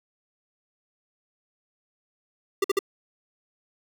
square tone bursts, 393.1 Hz, G4, 5 cents sharp, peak -20 dBFS, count 3, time 2.62-2.791 s, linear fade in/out 5 ms, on 23 ms, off 51 ms, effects none

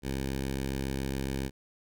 10% pulse tone with notch filter, 67.2 Hz, C2, 47 cents sharp, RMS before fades -33 dBFS, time 0.02-1.51 s, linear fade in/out 50 ms, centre 1100 Hz, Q 1.8, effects none

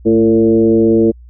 sine tone with frequency modulation, 337.7 Hz, E4, 42 cents sharp, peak -7 dBFS, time 0.05-1.12 s, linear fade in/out 20 ms, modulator 115 Hz, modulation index 1.2, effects added 60 Hz sine -35 dBFS peak until 1.29 s

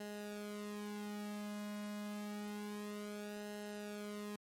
sawtooth tone with flanger, 207.7 Hz, G#3, in tune, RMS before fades -45 dBFS, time 0-4.36 s, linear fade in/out 5 ms, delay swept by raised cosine 0.86 to 2.26 ms, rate 0.28 Hz, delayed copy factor -0.75, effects MP3 64 kbps

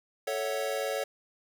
square chord, F# minor seventh, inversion first, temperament equal with one note detuned, 440 / 554.4 / 652.8 / 740 Hz, A4 / C#5 / E5 / F#5, 0 / 0 / -17 / 0 cents, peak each -36 / -33 / -39 / -39 dBFS, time 0.27-1.04 s, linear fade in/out 5 ms, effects none

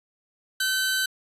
sawtooth tone pair together, 1532 / 3969 Hz, G6 / B7, -40 / +8 cents, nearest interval octave + major third, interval 1648 cents, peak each -20 / -26 dBFS, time 0.6-1.06 s, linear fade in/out 5 ms, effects resampled to 32000 Hz

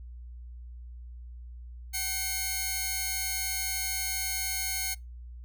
5% pulse tone pair together, 765 / 2156 Hz, G5 / C#7, -42 / -49 cents, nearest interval octave + tritone, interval 1793 cents, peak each -26 / -20 dBFS, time 1.93-4.95 s, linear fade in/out 20 ms, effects noise-tail reverb RT60 0.2 s tail -23 dB re dry + added 60 Hz sine -41 dBFS peak until 5.44 s

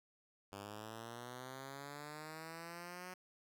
5% pulse linear sweep, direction up, 98 to 184.1 Hz, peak -36 dBFS, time 0.52-3.14 s, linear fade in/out 5 ms, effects none

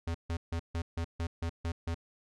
square tone bursts, 83.7 Hz, E2, 27 cents sharp, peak -32 dBFS, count 9, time 0.07-1.945 s, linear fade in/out 5 ms, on 75 ms, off 150 ms, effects low-pass 7000 Hz 12 dB/octave

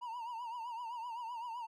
triangle tone with vibrato, 941 Hz, A#5, 16 cents sharp, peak -38 dBFS, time 0.01-1.67 s, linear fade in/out 20 ms, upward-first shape triangle, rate 7.8 Hz, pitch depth 110 cents each way, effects none

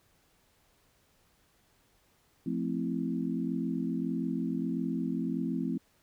sine chord, F major seventh, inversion none, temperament equal, 174.61 / 220 / 261.6 / 329.6 Hz, F3 / A3 / C4 / E4, 0 / 0 / 0 / 0 cents, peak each -35 / -35 / -33 / -38 dBFS, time 2.46-5.78 s, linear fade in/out 5 ms, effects pink hiss -68 dBFS RMS until 6.02 s

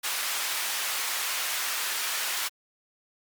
pink high-pass noise, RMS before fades -30 dBFS, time 0.03-2.49 s, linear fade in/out 20 ms, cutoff 1300 Hz, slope 12 dB/octave, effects Opus 48 kbps

